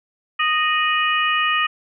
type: harmonic tone with a mistuned harmonic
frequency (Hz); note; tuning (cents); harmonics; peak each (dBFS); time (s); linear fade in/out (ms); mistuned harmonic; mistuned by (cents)
620; D#5; -6; 2 / 3 / 4 / 5; -20 / -22 / -23 / -24; 0.39-1.67; 10; 5; -99
effects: none